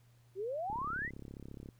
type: exponential sweep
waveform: sine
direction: up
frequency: 362.8 to 2093 Hz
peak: -35 dBFS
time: 0.35-1.11 s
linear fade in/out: 50 ms
type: click train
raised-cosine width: 3 ms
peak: -34 dBFS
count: 35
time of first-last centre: 0.7-1.688 s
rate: 34.4 Hz
effects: added 119 Hz sine -62 dBFS peak until 1.79 s + pink hiss -72 dBFS RMS until 1.79 s